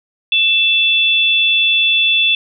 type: tone pair together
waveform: sine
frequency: 2655 / 3456 Hz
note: E7 / A7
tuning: +12 / -32 cents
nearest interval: perfect fourth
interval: 456 cents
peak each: -13 dBFS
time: 0.32-2.35 s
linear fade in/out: 2 ms
effects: none